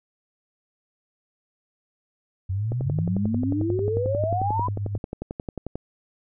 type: exponential sweep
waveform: sine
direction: up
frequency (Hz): 90.7 to 1020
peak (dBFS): -23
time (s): 2.49-4.68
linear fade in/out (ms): 10
type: click train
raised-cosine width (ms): 2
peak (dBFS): -17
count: 35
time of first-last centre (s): 2.72-5.756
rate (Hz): 11.2
type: tone with tremolo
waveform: sine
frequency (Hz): 101.1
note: G#2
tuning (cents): -46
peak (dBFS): -24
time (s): 2.85-4.98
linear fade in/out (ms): 5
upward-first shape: sine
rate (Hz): 8.2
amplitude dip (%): 45
effects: none